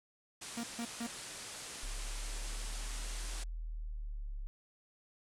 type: low-pass noise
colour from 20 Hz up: white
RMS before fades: -47 dBFS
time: 0.41-3.44 s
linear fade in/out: 10 ms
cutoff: 10000 Hz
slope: 48 dB/octave
type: tone bursts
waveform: 45% pulse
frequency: 234.3 Hz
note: A#3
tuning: 9 cents sharp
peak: -37 dBFS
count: 3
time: 0.57-1.068 s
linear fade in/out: 5 ms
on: 66 ms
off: 150 ms
type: exponential two-way sweep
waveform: sine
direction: up then down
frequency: 34.65 to 40.82 to 34.65 Hz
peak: -38 dBFS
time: 1.83-4.47 s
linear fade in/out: 0 ms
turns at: 3.5 s
effects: none